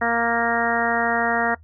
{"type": "harmonic tone", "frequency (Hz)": 233.1, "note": "A#3", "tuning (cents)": 0, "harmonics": [1, 2, 3, 4, 5, 6, 7, 8], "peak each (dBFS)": [-28, -27, -24, -28, -30, -27, -29, -26], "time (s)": [0.01, 1.55], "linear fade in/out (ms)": 10, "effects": ["noise-tail reverb RT60 0.1 s tail -19 dB re dry", "added 80 Hz sine -45 dBFS peak until 1.63 s"]}